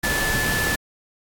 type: tone in noise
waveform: sine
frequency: 1740 Hz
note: A6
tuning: 20 cents flat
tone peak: -23 dBFS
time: 0.03-0.76 s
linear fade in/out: 10 ms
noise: pink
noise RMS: -24 dBFS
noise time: 0.03-0.76 s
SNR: -2 dB
effects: AAC 64 kbps